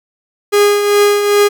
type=tone with tremolo; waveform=45% pulse; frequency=410.3 Hz; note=G#4; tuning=21 cents flat; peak=-6 dBFS; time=0.52-1.49 s; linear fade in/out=20 ms; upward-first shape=triangle; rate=2.5 Hz; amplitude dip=55%; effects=none